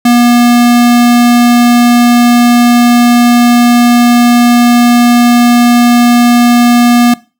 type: tone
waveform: square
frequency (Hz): 240.4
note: B3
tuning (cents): -46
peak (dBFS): -4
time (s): 0.05-7.14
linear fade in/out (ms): 5
effects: noise-tail reverb RT60 0.3 s tail -20 dB re dry